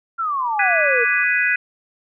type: exponential sweep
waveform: sine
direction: down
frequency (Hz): 1396.9 to 453.2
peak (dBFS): -19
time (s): 0.18-1.05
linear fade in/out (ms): 20
type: tone with tremolo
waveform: sine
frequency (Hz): 1174.7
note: D6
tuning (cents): 0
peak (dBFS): -27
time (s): 0.38-1.24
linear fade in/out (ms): 5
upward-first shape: sine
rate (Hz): 15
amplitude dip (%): 35
type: chord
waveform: sine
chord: G# minor seventh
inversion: third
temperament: equal with one note detuned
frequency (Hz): 1480 / 1661.2 / 1987 / 2489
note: F#6 / G#6 / B6 / D#7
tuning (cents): 0 / 0 / +10 / 0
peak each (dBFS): -21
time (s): 0.59-1.56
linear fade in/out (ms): 5
effects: none